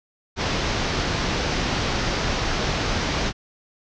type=low-pass noise; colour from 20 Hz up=pink; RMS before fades=-24 dBFS; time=0.36-3.33 s; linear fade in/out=50 ms; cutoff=6100 Hz; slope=48 dB/octave; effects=none